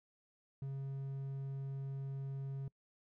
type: tone with hard clipping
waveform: triangle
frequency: 136.5 Hz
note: C#3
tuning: 26 cents flat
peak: -40 dBFS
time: 0.62-2.68 s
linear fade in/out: 2 ms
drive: 6 dB
effects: noise-tail reverb RT60 0.1 s tail -25 dB re dry